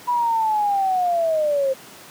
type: linear sweep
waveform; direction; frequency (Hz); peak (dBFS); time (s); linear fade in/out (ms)
sine; down; 985 to 523.3; -17; 0.07-1.74; 20
effects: pink hiss -42 dBFS RMS until 2.1 s + high-pass 200 Hz 12 dB/octave